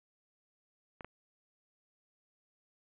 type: clicks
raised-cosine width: 0.5 ms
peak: -29 dBFS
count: 2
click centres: 1.008 / 1.046 s
effects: resampled to 8000 Hz + 10-bit